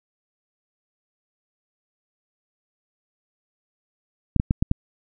clicks, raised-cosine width 5 ms, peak -6 dBFS, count 5, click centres 4.363 / 4.399 / 4.509 / 4.625 / 4.714 s, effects none

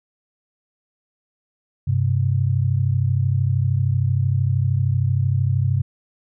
sine tone pair together, 98 / 131.01 Hz, G2 / C3, 0 / +3 cents, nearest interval perfect fourth, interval 503 cents, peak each -19 dBFS, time 1.87-5.82 s, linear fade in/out 10 ms, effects none

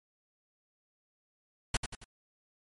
pink noise with echo, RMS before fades -28 dBFS, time 1.74-1.77 s, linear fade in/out 5 ms, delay 91 ms, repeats 3, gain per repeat -7 dB, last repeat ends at 2.043 s, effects MP3 48 kbps

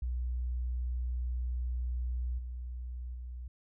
sine tone with level steps, 61.4 Hz, B1, 9 cents flat, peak -31 / -37 / -39 dBFS, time 0.02-3.48 s, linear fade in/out 5 ms, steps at 2.38 / 3.14 s, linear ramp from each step 10 ms, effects none

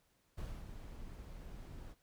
brown noise with ADSR envelope, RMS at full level -42 dBFS, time 0.37-1.95 s, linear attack 14 ms, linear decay 260 ms, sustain -7 dB, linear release 36 ms, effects pink hiss -75 dBFS RMS until 2.02 s

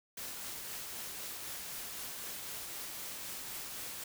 white noise with tremolo, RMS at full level -42 dBFS, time 0.17-4.04 s, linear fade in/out 5 ms, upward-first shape triangle, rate 3.9 Hz, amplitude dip 25%, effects none

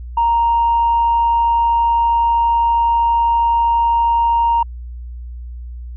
sine tone with hard clipping, 932.3 Hz, A#5, in tune, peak -12 dBFS, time 0.17-4.63 s, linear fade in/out 5 ms, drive 1 dB, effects added 60 Hz sine -27 dBFS peak until 5.96 s + resampled to 8000 Hz

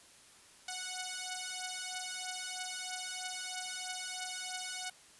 5% pulse beating tone pair, 736 / 739.1 Hz, F#5 / F#5, -9 / -2 cents, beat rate 3.1 Hz, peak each -30 / -31 dBFS, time 0.68-4.9 s, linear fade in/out 5 ms, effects white hiss -59 dBFS RMS until 5.19 s + resampled to 24000 Hz

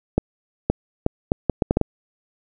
accelerating click train, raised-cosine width 2 ms, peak -3 dBFS, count 9, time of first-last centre 0.18-1.813 s, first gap 520 ms, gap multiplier 0.7, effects none

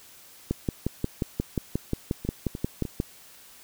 two click trains, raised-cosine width 3 ms, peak -12 / -20 dBFS, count 15 / 3, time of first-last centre 0.51-3.001 / 2.25-2.852 s, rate 5.62 / 3.32 Hz, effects white hiss -51 dBFS RMS until 3.63 s

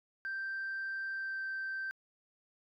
sine tone with pitch glide, 1568 to 1559 Hz, G6 to G6, 0 to -10 cents, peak -34 dBFS, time 0.25-1.91 s, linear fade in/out 0 ms, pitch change -10 cents, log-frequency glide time 1.13-1.42 s, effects tanh soft clip ceiling -33 dBFS

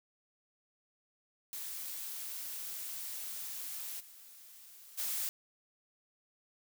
blue noise with level steps, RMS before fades -42 / -55 / -36 dBFS, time 1.53-5.29 s, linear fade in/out 0 ms, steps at 3.99 / 4.97 s, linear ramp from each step 20 ms, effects none

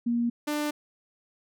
sine / sawtooth tone pair in turn, 236.6 / 297.4 Hz, A#3 / D4, +26 / +22 cents, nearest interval major third, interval 396 cents, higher second, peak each -23 dBFS, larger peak neither, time 0.06-0.3 / 0.47-0.71 s, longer neither, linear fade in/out 10 ms, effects none

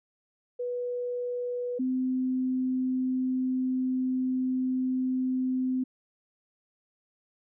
sine tone pair in turn, 490 / 257.1 Hz, B4 / C4, -14 / -30 cents, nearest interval major seventh, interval 1116 cents, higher first, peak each -29 / -25 dBFS, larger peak second, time 0.59-1.79 / 1.79-5.84 s, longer second, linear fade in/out 10 ms, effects none

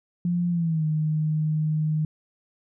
sine tone with pitch glide, 174.61 to 154.66 Hz, F3 to D#3, 0 to -10 cents, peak -21 dBFS, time 0.25-2.05 s, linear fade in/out 2 ms, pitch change -210 cents, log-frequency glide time 0.5-0.85 s, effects none

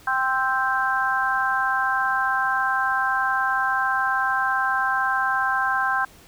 harmonic tone with a mistuned harmonic, 261.6 Hz, C4, in tune, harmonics 3 / 4 / 5 / 6, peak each -26 / -25 / -28 / -23 dBFS, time 0.07-6.05 s, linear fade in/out 5 ms, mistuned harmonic 5, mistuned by +15 cents, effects pink hiss -50 dBFS RMS until 6.27 s

